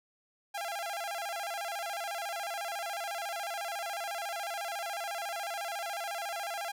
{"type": "tone with vibrato", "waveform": "sawtooth", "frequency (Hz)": 740, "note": "F#5", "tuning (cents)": 0, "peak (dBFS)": -31, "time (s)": [0.54, 6.72], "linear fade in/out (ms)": 10, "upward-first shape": "square", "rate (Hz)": 14, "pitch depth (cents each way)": 150, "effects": []}